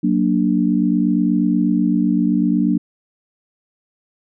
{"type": "chord", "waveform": "sine", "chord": "Gb augmented", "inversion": "none", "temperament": "equal", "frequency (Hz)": [185, 233.1, 293.7], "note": ["Gb3", "Bb3", "D4"], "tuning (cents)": [0, 0, 0], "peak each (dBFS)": -18, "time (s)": [0.03, 2.78], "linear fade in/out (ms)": 10, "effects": []}